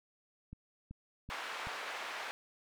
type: click train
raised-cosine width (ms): 5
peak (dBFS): -34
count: 4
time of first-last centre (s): 0.53-1.671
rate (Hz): 2.63
type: band-pass noise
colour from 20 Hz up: white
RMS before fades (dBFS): -42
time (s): 1.3-2.31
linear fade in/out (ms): 0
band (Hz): 650 to 2100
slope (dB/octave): 12
effects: none